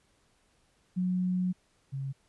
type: tone pair in turn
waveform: sine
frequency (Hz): 182.4 / 136.02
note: F#3 / C#3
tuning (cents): -24 / -32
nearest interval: perfect fourth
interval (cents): 508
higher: first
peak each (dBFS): -26 / -32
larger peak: first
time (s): 0.96-1.53 / 1.92-2.13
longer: first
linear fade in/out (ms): 20
effects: pink hiss -69 dBFS RMS until 2.28 s + resampled to 24000 Hz